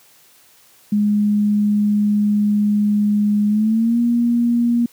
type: tone with pitch glide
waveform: sine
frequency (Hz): 207.7 to 237.2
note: G#3 to A#3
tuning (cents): 0 to +30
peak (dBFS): -13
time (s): 0.92-4.86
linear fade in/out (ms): 5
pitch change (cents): +230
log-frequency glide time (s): 3.48-3.99
effects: white hiss -51 dBFS RMS until 4.92 s + high-pass 80 Hz 12 dB/octave